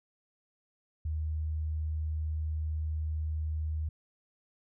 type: tone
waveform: sine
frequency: 77.78 Hz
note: D#2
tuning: in tune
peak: -30 dBFS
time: 1.05-3.89 s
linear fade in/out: 5 ms
effects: none